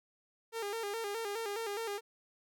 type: tone with vibrato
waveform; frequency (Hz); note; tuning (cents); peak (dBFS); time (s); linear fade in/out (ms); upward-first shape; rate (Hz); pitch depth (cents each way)
sawtooth; 430; A4; -40; -32; 0.52-2.01; 50; square; 4.8; 100
effects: none